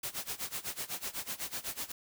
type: noise with tremolo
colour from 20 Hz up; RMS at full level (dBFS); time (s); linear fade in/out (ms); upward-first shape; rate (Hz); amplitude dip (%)
white; -36; 0.03-1.92; 5; sine; 8; 90
effects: none